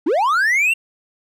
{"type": "linear sweep", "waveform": "triangle", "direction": "up", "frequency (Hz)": [260.5, 2789], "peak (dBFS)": -12, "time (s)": [0.06, 0.74], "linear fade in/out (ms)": 10, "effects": []}